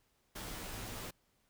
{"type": "noise with comb filter", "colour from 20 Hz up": "pink", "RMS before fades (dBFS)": -44, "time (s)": [0.35, 1.11], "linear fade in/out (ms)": 10, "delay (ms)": 14, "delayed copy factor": -0.65, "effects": ["pink hiss -75 dBFS RMS until 1.49 s"]}